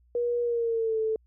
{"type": "tone with pitch glide", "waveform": "sine", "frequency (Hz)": [479.5, 439.7], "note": ["A#4", "A4"], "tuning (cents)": [49, -1], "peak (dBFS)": -24, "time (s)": [0.15, 1.16], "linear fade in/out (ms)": 2, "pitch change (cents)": -150, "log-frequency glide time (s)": [0.42, 0.99], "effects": ["added 60 Hz sine -59 dBFS peak until 1.26 s"]}